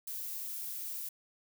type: noise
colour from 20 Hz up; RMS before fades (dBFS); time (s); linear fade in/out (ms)
violet; -40; 0.07-1.09; 5
effects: none